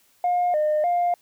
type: tone with pitch steps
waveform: sine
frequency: 712 / 608 / 703 Hz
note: F5 / D#5 / F5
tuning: +33 / -40 / +11 cents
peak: -17 dBFS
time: 0.24-1.14 s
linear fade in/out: 2 ms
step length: 300 ms
effects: tanh soft clip ceiling -16 dBFS + white hiss -61 dBFS RMS until 1.21 s